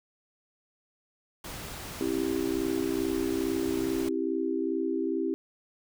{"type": "noise", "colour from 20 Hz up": "pink", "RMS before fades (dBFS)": -40, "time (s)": [1.44, 4.09], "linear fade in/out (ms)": 5}
{"type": "chord", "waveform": "sine", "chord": "C major", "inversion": "none", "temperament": "equal with one note detuned", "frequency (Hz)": [267.3, 329.6, 392], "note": ["C4", "E4", "G4"], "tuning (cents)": [37, 0, 0], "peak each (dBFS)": [-32, -30, -31], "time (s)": [2.01, 5.34], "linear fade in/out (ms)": 0}
{"effects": []}